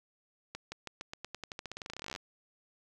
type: accelerating click train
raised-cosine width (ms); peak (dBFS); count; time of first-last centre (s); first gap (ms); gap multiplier
0.2; -23; 29; 0.55-2.161; 170; 0.9
effects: none